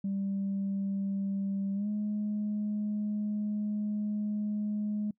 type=tone with pitch glide; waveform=sine; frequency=196.6 to 209.5 Hz; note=G3 to G#3; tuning=+5 to +15 cents; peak=-28 dBFS; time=0.04-5.11 s; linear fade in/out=5 ms; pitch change=+110 cents; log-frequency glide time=1.74-1.88 s; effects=noise-tail reverb RT60 0.1 s tail -25 dB re dry + tanh soft clip ceiling -26 dBFS